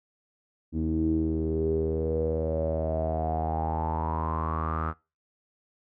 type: tone with low-pass filter sweep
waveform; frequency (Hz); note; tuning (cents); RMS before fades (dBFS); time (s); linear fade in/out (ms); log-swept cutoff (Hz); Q
sawtooth; 79.8; D#2; +44; -28; 0.72-4.94; 50; 280 to 1300; 9.8
effects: noise-tail reverb RT60 0.3 s tail -24 dB re dry